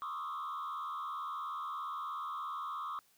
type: tone with frequency modulation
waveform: sine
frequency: 1174.7 Hz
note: D6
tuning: in tune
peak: -35 dBFS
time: 0.02-2.99 s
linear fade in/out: 0 ms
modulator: 78.5 Hz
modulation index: 1.5
effects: tanh soft clip ceiling -36 dBFS + white hiss -69 dBFS RMS until 3.17 s